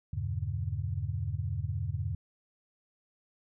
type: chord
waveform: sine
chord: E diminished seventh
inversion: none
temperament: just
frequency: 82.41 / 98.89 / 118.67 / 142.4 Hz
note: E2 / G2 / Bb2 / Db3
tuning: 0 / +16 / +31 / +47 cents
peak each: -36 / -34 / -38 / -38 dBFS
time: 0.13-2.15 s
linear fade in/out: 5 ms
effects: none